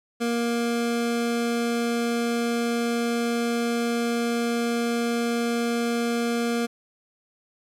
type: tone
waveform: 25% pulse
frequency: 235.1 Hz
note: A#3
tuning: 15 cents sharp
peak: -19 dBFS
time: 0.2-6.67 s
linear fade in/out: 20 ms
effects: low-pass 12000 Hz 12 dB/octave + 10-bit